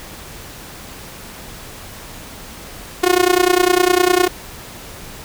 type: tone with amplitude modulation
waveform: sawtooth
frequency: 360.9 Hz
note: F#4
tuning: 43 cents flat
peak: -4 dBFS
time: 3.03-4.28 s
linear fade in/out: 10 ms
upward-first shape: sine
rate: 29.9 Hz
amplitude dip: 90%
effects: pink hiss -35 dBFS RMS until 5.24 s